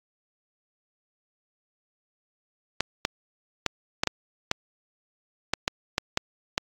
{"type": "clicks", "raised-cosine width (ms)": 0.2, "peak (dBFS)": -5, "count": 11, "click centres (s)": [2.806, 3.051, 3.663, 4.035, 4.073, 4.514, 5.536, 5.679, 5.981, 6.174, 6.579], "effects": ["AAC 64 kbps"]}